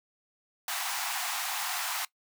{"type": "high-pass noise", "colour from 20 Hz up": "pink", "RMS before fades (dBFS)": -33, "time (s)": [0.68, 2.05], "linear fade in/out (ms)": 2, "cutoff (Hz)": 700, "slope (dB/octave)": 96, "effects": ["noise-tail reverb RT60 0.1 s tail -20 dB re dry"]}